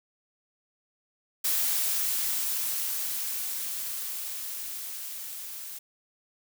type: noise with level ramp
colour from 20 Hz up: blue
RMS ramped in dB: -26 to -40 dBFS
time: 1.44-5.79 s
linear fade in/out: 10 ms
effects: none